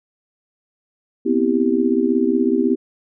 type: chord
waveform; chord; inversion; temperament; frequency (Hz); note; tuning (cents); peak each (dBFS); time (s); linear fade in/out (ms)
sine; C major seventh; third; just; 245.3 / 261.6 / 327 / 392.4; B3 / C4 / E4 / G4; -12 / 0 / -14 / +2; -20; 1.25-2.76; 20
effects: none